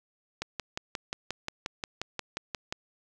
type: click train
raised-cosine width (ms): 0.2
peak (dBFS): -15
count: 14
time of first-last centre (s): 0.42-2.725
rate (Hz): 5.64
effects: none